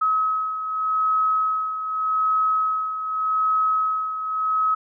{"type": "beating tone pair", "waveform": "sine", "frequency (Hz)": [1279, 1279.84], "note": ["D#6", "D#6"], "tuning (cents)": [47, 48], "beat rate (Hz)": 0.84, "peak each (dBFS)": [-20, -27], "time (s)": [0.01, 4.75], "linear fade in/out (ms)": 10, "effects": []}